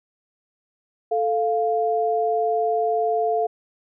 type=tone pair together; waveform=sine; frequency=440.1 / 698.5 Hz; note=A4 / F5; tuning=0 / 0 cents; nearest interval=minor sixth; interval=800 cents; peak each=-22 / -21 dBFS; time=1.11-3.47 s; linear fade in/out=10 ms; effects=none